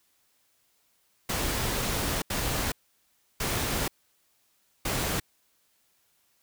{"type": "noise bursts at uneven times", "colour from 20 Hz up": "pink", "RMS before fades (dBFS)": -29, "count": 4, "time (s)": [[1.29, 2.22], [2.3, 2.72], [3.4, 3.88], [4.85, 5.2]], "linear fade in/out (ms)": 5, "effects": ["white hiss -69 dBFS RMS until 6.42 s"]}